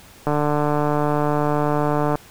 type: click train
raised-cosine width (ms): 1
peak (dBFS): -7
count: 280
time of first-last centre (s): 0.27-2.155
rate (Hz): 148
effects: pink hiss -46 dBFS RMS until 2.3 s